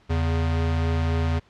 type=tone pair together; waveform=square; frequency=82.41 / 138.59 Hz; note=E2 / C#3; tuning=0 / 0 cents; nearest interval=major sixth; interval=900 cents; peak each=-22 / -30 dBFS; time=0.09-1.4 s; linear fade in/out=20 ms; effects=pink hiss -58 dBFS RMS until 1.49 s + low-pass 4000 Hz 12 dB/octave